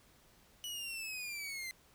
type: linear sweep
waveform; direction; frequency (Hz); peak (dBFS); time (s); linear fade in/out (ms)
sawtooth; down; 2958 to 2050; -37; 0.64-1.71; 0
effects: pink hiss -65 dBFS RMS until 1.94 s